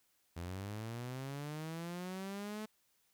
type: linear sweep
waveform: sawtooth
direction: up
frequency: 83.2 to 217.4 Hz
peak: -37 dBFS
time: 0.36-2.66 s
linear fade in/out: 10 ms
effects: white hiss -75 dBFS RMS until 3.13 s